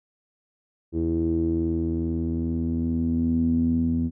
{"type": "tone with low-pass filter sweep", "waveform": "sawtooth", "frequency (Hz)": 82.41, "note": "E2", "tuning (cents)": 0, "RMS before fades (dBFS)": -24, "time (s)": [0.92, 4.11], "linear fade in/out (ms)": 50, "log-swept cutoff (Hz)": [350, 230], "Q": 8.7, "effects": []}